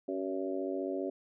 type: harmonic tone with a mistuned harmonic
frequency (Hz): 94.9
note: F#2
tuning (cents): +44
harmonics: 3 / 4 / 5 / 6 / 7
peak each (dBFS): -37 / -36 / -44 / -39 / -43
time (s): 0.08-1.1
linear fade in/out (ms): 5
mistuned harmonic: 3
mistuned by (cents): -39
effects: none